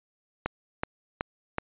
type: click train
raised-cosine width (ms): 0.5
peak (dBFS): -12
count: 4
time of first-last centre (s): 0.46-1.584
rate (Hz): 2.67
effects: resampled to 8000 Hz